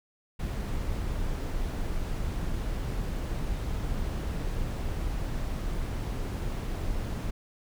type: noise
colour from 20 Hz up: brown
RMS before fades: -31 dBFS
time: 0.39-7.31 s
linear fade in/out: 10 ms
effects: none